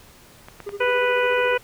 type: clicks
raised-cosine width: 0.5 ms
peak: -24 / -21 / -20 dBFS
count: 3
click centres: 0.485 / 0.603 / 0.692 s
type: tone with tremolo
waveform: triangle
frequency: 404.8 Hz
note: G#4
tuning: 44 cents flat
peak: -25 dBFS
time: 0.66-1.57 s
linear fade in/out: 10 ms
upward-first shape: sine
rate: 14 Hz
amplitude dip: 85%
type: harmonic tone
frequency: 493.9 Hz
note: B4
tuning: in tune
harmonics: 1 / 2 / 3 / 4 / 5 / 6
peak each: -20 / -26 / -25 / -30 / -27 / -34 dBFS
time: 0.8-1.58 s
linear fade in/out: 10 ms
effects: pink hiss -49 dBFS RMS until 1.63 s